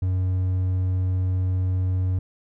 triangle tone, 92.5 Hz, F#2, in tune, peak -18 dBFS, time 0.02-2.19 s, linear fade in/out 5 ms, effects none

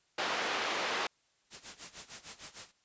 pink band-pass noise, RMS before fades -34 dBFS, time 0.18-1.07 s, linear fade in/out 5 ms, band 530 to 4000 Hz, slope 12 dB/octave
white noise with tremolo, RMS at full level -43 dBFS, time 1.5-2.72 s, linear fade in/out 50 ms, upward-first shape sine, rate 6.6 Hz, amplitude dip 85%
effects white hiss -72 dBFS RMS until 2.84 s + resampled to 16000 Hz

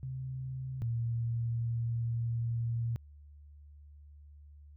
sine tone pair in turn, 130.81 / 116.54 Hz, C3 / A#2, 0 / 0 cents, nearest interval major second, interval 200 cents, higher first, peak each -36 / -30 dBFS, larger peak second, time 0.03-0.82 / 0.82-2.96 s, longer second, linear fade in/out 0 ms, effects added 73 Hz sine -51 dBFS peak until 4.76 s

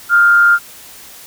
sine tone with frequency modulation, 1400 Hz, F6, 4 cents sharp, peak -6 dBFS, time 0.09-0.59 s, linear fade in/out 50 ms, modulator 134 Hz, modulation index 0.32, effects white hiss -37 dBFS RMS until 1.26 s

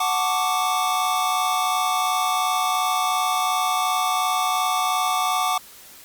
square chord, D major seventh, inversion first, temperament equal with one note detuned, 740 / 880 / 1111.9 / 1174.7 Hz, F#5 / A5 / C#6 / D6, 0 / 0 / +5 / 0 cents, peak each -25 / -29 / -30 / -24 dBFS, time 0-5.58 s, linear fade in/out 5 ms, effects white hiss -45 dBFS RMS until 6.04 s + Opus 48 kbps

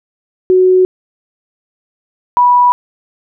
sine tone pair in turn, 370 / 979.3 Hz, F#4 / B5, 0 / -15 cents, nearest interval octave + perfect fourth, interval 1685 cents, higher second, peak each -5 dBFS, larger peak neither, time 0.5-0.85 / 2.37-2.72 s, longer neither, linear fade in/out 0 ms, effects none

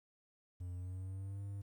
triangle tone with pitch glide, 89.3 to 99.66 Hz, F2 to G2, +39 to +29 cents, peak -39 dBFS, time 0.6-1.62 s, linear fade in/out 10 ms, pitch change +190 cents, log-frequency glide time 0.74-1.41 s, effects 12-bit

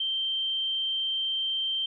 sine tone, 3136 Hz, G7, in tune, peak -26 dBFS, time 0-1.86 s, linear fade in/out 5 ms, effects none

